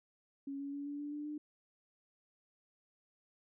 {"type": "tone with pitch steps", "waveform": "sine", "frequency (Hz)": [277.2, 280.7, 284.3, 288, 291.7, 295.4, 299.2], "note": ["C#4", "C#4", "C#4", "D4", "D4", "D4", "D4"], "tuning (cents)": [0, 22, 44, -34, -12, 10, 32], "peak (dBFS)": -39, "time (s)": [0.47, 1.38], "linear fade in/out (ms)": 5, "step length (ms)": 130, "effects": []}